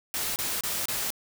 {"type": "noise bursts", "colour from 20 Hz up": "white", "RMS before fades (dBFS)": -30, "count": 4, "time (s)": [0.14, 1.104], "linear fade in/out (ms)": 0, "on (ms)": 220, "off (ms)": 28, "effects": []}